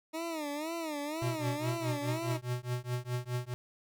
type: tone with vibrato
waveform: 20% pulse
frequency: 311.1 Hz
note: D#4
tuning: in tune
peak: -30 dBFS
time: 0.13-2.38 s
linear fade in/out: 20 ms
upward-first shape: sine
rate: 2 Hz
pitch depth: 140 cents each way
type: tone with tremolo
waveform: square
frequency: 123.47 Hz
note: B2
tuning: in tune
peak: -30 dBFS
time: 1.22-3.54 s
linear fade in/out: 0 ms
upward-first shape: triangle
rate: 4.8 Hz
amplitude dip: 100%
effects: none